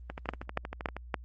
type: two click trains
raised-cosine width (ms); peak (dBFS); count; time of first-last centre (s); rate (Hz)
0.5; -22 / -14; 12 / 4; 0.1-0.966 / 0.29-1.142; 12.7 / 3.52
effects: added 60 Hz sine -44 dBFS peak until 1.24 s + Opus 24 kbps

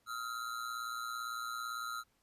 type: ring-modulated tone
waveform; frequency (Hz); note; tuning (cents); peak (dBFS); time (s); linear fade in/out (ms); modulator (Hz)
square; 1329; E6; +14; -36; 0.06-2.04; 50; 58.9
effects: pink hiss -75 dBFS RMS until 2.22 s + resampled to 32000 Hz

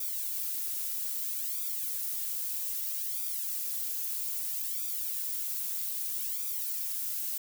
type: noise with flanger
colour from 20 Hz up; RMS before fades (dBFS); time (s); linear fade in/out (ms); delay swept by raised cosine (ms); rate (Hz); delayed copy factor
violet; -34; 0-7.38; 5; 0.84 to 3.14; 0.62; +1
effects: none

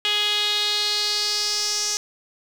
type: tone with band-pass filter sweep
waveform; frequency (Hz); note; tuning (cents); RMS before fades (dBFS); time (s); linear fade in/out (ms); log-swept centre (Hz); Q
sawtooth; 416.6; G#4; +5; -23; 0.05-1.97; 0; 3200 to 5900; 4.6
effects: 7-bit

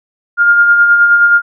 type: tone with tremolo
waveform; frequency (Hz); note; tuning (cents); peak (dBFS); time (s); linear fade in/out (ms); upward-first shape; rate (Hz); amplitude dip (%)
sine; 1410; F6; +16; -3; 0.37-1.42; 50; sine; 9.5; 40
effects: none

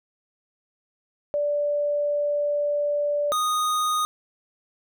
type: tone pair in turn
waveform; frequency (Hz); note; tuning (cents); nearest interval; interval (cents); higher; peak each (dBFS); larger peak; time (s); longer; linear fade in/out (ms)
sine / square; 584 / 1239.7; D5 / D#6; -10 / -7; octave + minor second; 1303; second; -21 / -22; first; 1.34-3.32 / 3.32-4.05; first; 0
effects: none

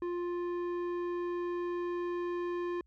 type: tone with low-pass filter sweep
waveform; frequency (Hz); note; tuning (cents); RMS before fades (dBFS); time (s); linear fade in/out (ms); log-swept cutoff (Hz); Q
square; 350.4; F4; +6; -35; 0.02-2.81; 2; 1200 to 1800; 0.74
effects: added 60 Hz sine -63 dBFS peak until 2.86 s

